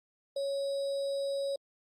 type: tone with sample-and-hold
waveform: sine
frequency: 554.4 Hz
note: C#5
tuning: in tune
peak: -30 dBFS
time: 0.36-1.56 s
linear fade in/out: 5 ms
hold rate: 4410 Hz
effects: low-pass 7000 Hz 12 dB/octave + Opus 48 kbps